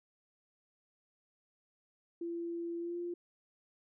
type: tone with pitch glide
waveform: sine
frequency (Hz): 339.7 to 348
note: F4 to F4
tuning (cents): -48 to -6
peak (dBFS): -36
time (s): 2.21-3.14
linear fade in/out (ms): 5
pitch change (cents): +42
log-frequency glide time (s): 2.79-2.98
effects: none